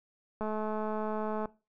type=click train; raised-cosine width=1 ms; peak=-22 dBFS; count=226; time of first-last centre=0.41-1.457 s; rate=215 Hz; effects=noise-tail reverb RT60 0.3 s tail -20 dB re dry